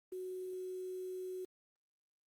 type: tone with quantisation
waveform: sine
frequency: 370 Hz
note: F#4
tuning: in tune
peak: -40 dBFS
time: 0.12-1.45 s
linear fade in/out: 5 ms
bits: 10
effects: Opus 24 kbps